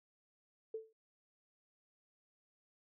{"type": "tone with exponential decay", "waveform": "sine", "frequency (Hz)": 442.5, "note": "A4", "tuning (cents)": 10, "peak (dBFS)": -36, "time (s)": [0.74, 0.93], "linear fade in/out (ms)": 5, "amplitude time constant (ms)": 41, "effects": []}